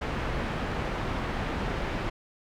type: low-pass noise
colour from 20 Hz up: pink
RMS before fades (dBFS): -31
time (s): 0.01-2.1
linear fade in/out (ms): 10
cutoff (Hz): 2200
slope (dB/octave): 12
effects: none